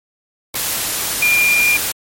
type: tone in noise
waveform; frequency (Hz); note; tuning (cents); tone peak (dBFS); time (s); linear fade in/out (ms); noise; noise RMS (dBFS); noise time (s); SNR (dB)
sine; 2403; D7; +39; -11; 1.22-1.77; 5; white; -20; 0.54-1.92; +6
effects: MP3 64 kbps